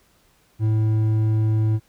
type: tone with hard clipping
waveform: triangle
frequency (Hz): 109.1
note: A2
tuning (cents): -14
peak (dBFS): -18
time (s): 0.59-1.8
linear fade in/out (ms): 50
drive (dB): 9
effects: pink hiss -60 dBFS RMS until 1.88 s